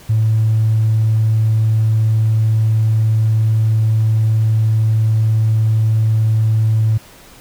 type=tone with tanh clipping; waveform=triangle; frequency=110 Hz; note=A2; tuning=in tune; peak=-10 dBFS; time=0.09-6.98 s; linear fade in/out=10 ms; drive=1 dB; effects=pink hiss -42 dBFS RMS until 7.4 s